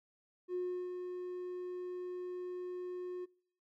triangle tone with ADSR envelope, 360.9 Hz, F#4, 43 cents flat, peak -30 dBFS, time 0.48-3.26 s, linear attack 69 ms, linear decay 340 ms, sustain -7 dB, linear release 21 ms, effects noise-tail reverb RT60 0.6 s tail -26 dB re dry + tanh soft clip ceiling -31 dBFS

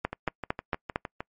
two click trains, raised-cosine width 0.5 ms, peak -11 / -18 dBFS, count 5 / 8, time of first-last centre 0.05-0.959 / 0.13-1.205 s, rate 4.4 / 6.51 Hz, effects noise-tail reverb RT60 0.1 s tail -26 dB re dry + MP3 48 kbps

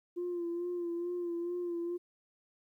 sine tone with vibrato, 347.4 Hz, F4, 9 cents flat, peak -32 dBFS, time 0.16-1.98 s, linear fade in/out 20 ms, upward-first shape sine, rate 2.3 Hz, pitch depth 37 cents each way, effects tanh soft clip ceiling -30 dBFS + 12-bit

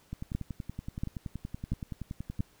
two click trains, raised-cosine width 5 ms, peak -24 / -18 dBFS, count 25 / 4, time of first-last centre 0.13-2.394 / 0.35-2.405 s, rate 10.6 / 1.46 Hz, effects pink hiss -63 dBFS RMS until 2.6 s

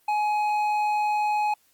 triangle tone with hard clipping, 841 Hz, G#5, 22 cents sharp, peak -23 dBFS, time 0.08-1.54 s, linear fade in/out 5 ms, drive 10 dB, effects white hiss -64 dBFS RMS until 1.73 s + Opus 24 kbps

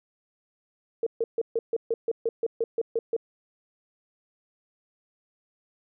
sine tone bursts, 457.4 Hz, A#4, 33 cents flat, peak -22 dBFS, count 13, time 1.03-3.165 s, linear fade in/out 2 ms, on 35 ms, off 140 ms, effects none

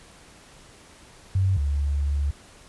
sine tone pair in turn, 95.3 / 71.39 Hz, G2 / D2, -48 / -48 cents, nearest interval perfect fourth, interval 500 cents, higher first, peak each -18 / -21 dBFS, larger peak first, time 1.35-1.57 / 1.57-2.31 s, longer second, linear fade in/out 5 ms, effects pink hiss -50 dBFS RMS until 2.68 s + resampled to 24000 Hz

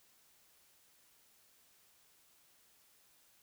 silence, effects white hiss -68 dBFS RMS until 3.42 s

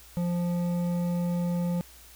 sine tone with hard clipping, 174.61 Hz, F3, in tune, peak -27 dBFS, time 0.17-1.81 s, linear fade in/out 0 ms, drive 9 dB, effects added 60 Hz sine -54 dBFS peak until 2.15 s + white hiss -52 dBFS RMS until 2.15 s

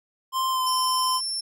square tone with pitch glide, 1046.5 to 1026.7 Hz, C6 to C6, 0 to -33 cents, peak -23 dBFS, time 0.32-1.21 s, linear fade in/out 50 ms, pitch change -33 cents, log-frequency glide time 0.5-0.62 s
35% pulse tone, 5390 Hz, E8, 38 cents sharp, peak -24 dBFS, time 0.66-1.41 s, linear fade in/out 10 ms
effects none

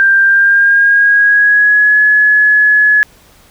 sine tone with pitch glide, 1585 to 1698.8 Hz, G6 to G#6, +19 to +39 cents, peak -5 dBFS, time 0-3.03 s, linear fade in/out 0 ms, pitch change +120 cents, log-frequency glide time 0.24-2 s, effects pink hiss -45 dBFS RMS until 3.5 s

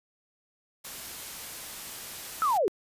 white noise, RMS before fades -40 dBFS, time 0.84-2.58 s, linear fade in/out 10 ms
sine linear sweep, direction down, 1351 to 340 Hz, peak -22 dBFS, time 2.42-2.68 s, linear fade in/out 0 ms
effects resampled to 32000 Hz

